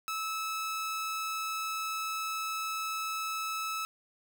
sawtooth tone, 1303 Hz, E6, 20 cents flat, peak -29 dBFS, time 0.08-3.85 s, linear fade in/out 0 ms, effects none

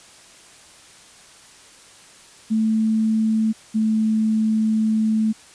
sine tone pair in turn, 220 / 218.7 Hz, A3 / A3, 0 / -10 cents, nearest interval unison, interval 10 cents, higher first, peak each -16 dBFS, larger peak neither, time 2.5-3.53 / 3.74-5.33 s, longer second, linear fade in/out 20 ms, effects white hiss -47 dBFS RMS until 5.54 s + resampled to 22050 Hz

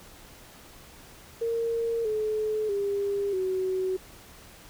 sine tone with pitch steps, 461.2 / 430.3 / 401.5 / 374.6 Hz, A#4 / A4 / G4 / F#4, -19 / -39 / +41 / +21 cents, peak -25 dBFS, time 1.41-3.97 s, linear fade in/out 10 ms, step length 640 ms, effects pink hiss -50 dBFS RMS until 4.69 s

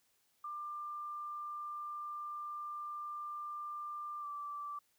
sine tone with pitch glide, 1191 to 1166.5 Hz, D6 to D6, +24 to -12 cents, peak -40 dBFS, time 0.44-4.79 s, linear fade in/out 5 ms, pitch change -36 cents, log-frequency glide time 4.2-4.26 s, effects white hiss -75 dBFS RMS until 4.98 s

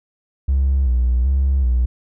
triangle tone with vibrato, 64.3 Hz, C2, 30 cents flat, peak -10 dBFS, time 0.48-1.86 s, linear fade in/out 10 ms, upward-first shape square, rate 1.3 Hz, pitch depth 85 cents each way, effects tanh soft clip ceiling -10 dBFS

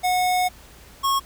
square tone pair in turn, 730 / 1093.8 Hz, F#5 / C#6, -24 / -23 cents, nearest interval perfect fifth, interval 701 cents, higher second, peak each -19 dBFS, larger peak neither, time 0.03-0.49 / 1.03-1.2 s, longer first, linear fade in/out 20 ms, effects added 60 Hz sine -50 dBFS peak until 1.25 s + pink hiss -48 dBFS RMS until 1.25 s

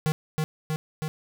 square tone with echo, 155.56 Hz, D#3, in tune, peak -22 dBFS, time 0.06-0.12 s, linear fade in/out 0 ms, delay 320 ms, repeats 3, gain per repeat -2 dB, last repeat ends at 1.08 s, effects none

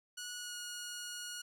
10% pulse tone with pitch glide, 1461 to 1444.2 Hz, F#6 to F#6, -22 to -42 cents, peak -33 dBFS, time 0.17-1.42 s, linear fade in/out 10 ms, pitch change -20 cents, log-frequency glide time 0.36-0.57 s, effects none

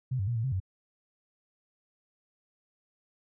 sine tone with pitch steps, 128.7 / 97.2 / 119.3 / 112.6 / 132.7 / 93.8 Hz, C3 / G2 / A#2 / A2 / C3 / F#2, -28 / -14 / +41 / +40 / +25 / +24 cents, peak -27 dBFS, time 0.11-0.602 s, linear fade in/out 10 ms, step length 82 ms, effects none

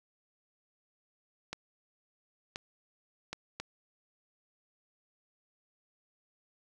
clicks, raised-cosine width 0.2 ms, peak -20 dBFS, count 4, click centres 1.53 / 2.559 / 3.33 / 3.6 s, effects none

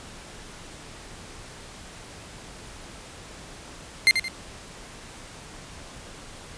30% pulse tone with echo, 2093 Hz, C7, in tune, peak -10 dBFS, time 4.07-4.11 s, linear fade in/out 0 ms, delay 86 ms, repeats 2, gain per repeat -8 dB, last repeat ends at 4.282 s, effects pink hiss -43 dBFS RMS until 6.57 s + resampled to 22050 Hz

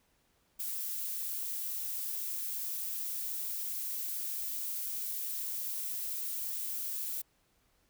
violet noise, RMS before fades -37 dBFS, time 0.59-7.22 s, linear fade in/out 10 ms, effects pink hiss -72 dBFS RMS until 7.89 s

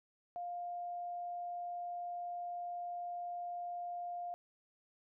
sine tone, 703 Hz, F5, 11 cents sharp, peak -39 dBFS, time 0.36-4.34 s, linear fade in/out 0 ms, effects none

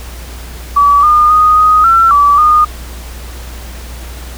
sine tone with pitch steps, 1146 / 1215 / 1241 / 1249 / 1347 / 1153 / 1224 Hz, D6 / D#6 / D#6 / D#6 / E6 / D6 / D#6, -43 / -42 / -5 / +6 / +37 / -32 / -29 cents, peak -4 dBFS, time 0.76-2.65 s, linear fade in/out 10 ms, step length 270 ms, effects added 60 Hz sine -25 dBFS peak until 4.37 s + pink hiss -32 dBFS RMS until 4.37 s

